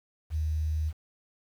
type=tone with quantisation; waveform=sine; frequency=77.7 Hz; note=D#2; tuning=2 cents flat; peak=-26 dBFS; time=0.3-0.93 s; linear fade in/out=50 ms; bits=9; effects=none